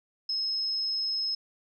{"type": "tone", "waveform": "sine", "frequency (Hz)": 5170, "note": "E8", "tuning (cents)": -34, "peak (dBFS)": -27, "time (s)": [0.29, 1.35], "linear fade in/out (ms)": 5, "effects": []}